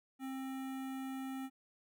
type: tone with notch filter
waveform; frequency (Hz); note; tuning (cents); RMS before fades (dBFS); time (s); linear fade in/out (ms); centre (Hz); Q
square; 265.1; C4; +23; -42; 0.19-1.5; 50; 4900; 0.96
effects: none